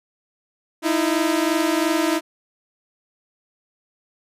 sawtooth tone pair together, 311.1 / 334 Hz, D#4 / E4, 0 / +23 cents, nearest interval minor second, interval 123 cents, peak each -17 dBFS, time 0.82-2.21 s, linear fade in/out 50 ms, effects resampled to 32000 Hz

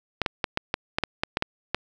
clicks, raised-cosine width 0.3 ms, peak -7 dBFS, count 11, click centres 0.217 / 0.262 / 0.442 / 0.574 / 0.741 / 0.985 / 1.037 / 1.235 / 1.371 / 1.424 / 1.746 s, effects none

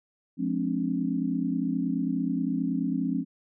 sine chord, D half-diminished seventh, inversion first, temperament just, 176.2 / 211.4 / 264.3 / 293.7 Hz, F3 / Ab3 / C4 / D4, +16 / +31 / +18 / 0 cents, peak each -31 / -32 / -28 / -33 dBFS, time 0.37-3.25 s, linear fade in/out 50 ms, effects none

